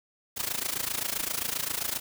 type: noise with amplitude modulation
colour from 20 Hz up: white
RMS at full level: -28 dBFS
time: 0.36-2 s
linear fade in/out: 20 ms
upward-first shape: sine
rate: 27.6 Hz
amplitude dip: 85%
effects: none